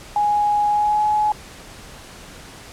sine tone with pitch glide, 830.6 to 845.6 Hz, G#5 to G#5, 0 to +31 cents, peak -15 dBFS, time 0.16-1.32 s, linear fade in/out 2 ms, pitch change +31 cents, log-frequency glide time 0.69-1.04 s, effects pink hiss -40 dBFS RMS until 2.72 s + low-pass 10000 Hz 12 dB/octave

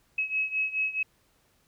sine beating tone pair, 2565 / 2569.7 Hz, E7 / E7, -48 / -45 cents, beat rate 4.7 Hz, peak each -28 / -31 dBFS, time 0.18-1.03 s, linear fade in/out 5 ms, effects pink hiss -67 dBFS RMS until 1.67 s

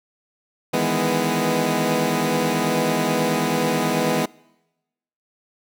15% pulse chord, E major seventh, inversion third, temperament equal with one note detuned, 155.56 / 164.81 / 207.7 / 248.4 Hz, D#3 / E3 / G#3 / B3, 0 / 0 / 0 / +10 cents, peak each -22 / -19 / -18 / -16 dBFS, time 0.73-4.26 s, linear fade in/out 10 ms, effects noise-tail reverb RT60 1.0 s tail -25 dB re dry

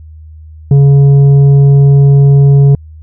sine tone with tanh clipping, 140 Hz, C#3, 18 cents sharp, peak -3 dBFS, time 0.71-2.75 s, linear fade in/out 2 ms, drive 6 dB, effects added 78 Hz sine -29 dBFS peak until 3.02 s

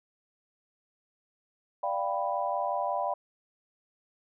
sine chord, G dominant seventh, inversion second, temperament equal, 587.3 / 698.5 / 784 / 987.8 Hz, D5 / F5 / G5 / B5, 0 / 0 / 0 / 0 cents, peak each -33 dBFS, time 1.83-3.14 s, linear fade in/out 5 ms, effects none

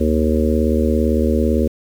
harmonic tone with a mistuned harmonic, 77.78 Hz, D#2, in tune, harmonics 1 / 3 / 4 / 5 / 6 / 7, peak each -18 / -18 / -23 / -22 / -23 / -24 dBFS, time 0-1.68 s, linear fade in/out 10 ms, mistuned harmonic 1, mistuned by -130 cents, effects 7-bit

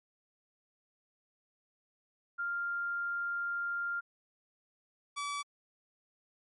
sine / sawtooth tone pair in turn, 1396.9 / 1148.8 Hz, F6 / D6, 0 / -39 cents, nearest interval minor third, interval 339 cents, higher first, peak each -32 / -31 dBFS, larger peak second, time 2.38-4.01 / 5.16-5.43 s, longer first, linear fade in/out 20 ms, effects MP3 48 kbps

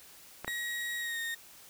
clicks, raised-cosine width 0.5 ms, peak -22 dBFS, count 2, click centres 0.446 / 0.479 s
35% pulse tone with pitch glide, 1899 to 1847.1 Hz, A#6 to A#6, +32 to -16 cents, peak -32 dBFS, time 0.47-1.35 s, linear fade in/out 10 ms, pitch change -48 cents, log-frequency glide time 0.98-1.19 s
effects white hiss -54 dBFS RMS until 1.69 s

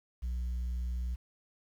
sine tone, 61.1 Hz, B1, 18 cents flat, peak -29 dBFS, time 0.22-1.16 s, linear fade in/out 20 ms, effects tanh soft clip ceiling -31 dBFS + 10-bit

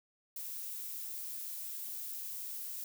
violet noise, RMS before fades -42 dBFS, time 0.36-2.84 s, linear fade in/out 2 ms, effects none

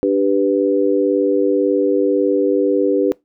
sine chord, G major, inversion second, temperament equal, 293.7 / 392 / 493.9 Hz, D4 / G4 / B4, 0 / 0 / 0 cents, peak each -17 dBFS, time 0.03-3.12 s, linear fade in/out 0 ms, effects noise-tail reverb RT60 0.2 s tail -23 dB re dry

